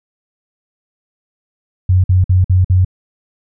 sine tone bursts, 92.1 Hz, F#2, 7 cents flat, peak -7 dBFS, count 5, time 1.89-2.848 s, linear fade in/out 5 ms, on 150 ms, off 52 ms, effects none

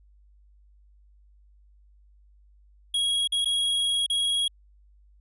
square tone with dropouts, 3307 Hz, G#7, 8 cents flat, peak -23 dBFS, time 2.94-4.48 s, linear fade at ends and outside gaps 5 ms, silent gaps 3.275-3.321 / 3.447-3.456 / 4.064-4.099 s, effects added 50 Hz sine -54 dBFS peak until 5.2 s + resampled to 24000 Hz

